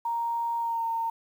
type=tone with pitch glide; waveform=sine; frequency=932.3 to 914.7 Hz; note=A#5 to A#5; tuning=0 to -33 cents; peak=-26 dBFS; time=0.05-1.1 s; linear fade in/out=5 ms; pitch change=-33 cents; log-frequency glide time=0.58-0.86 s; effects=9-bit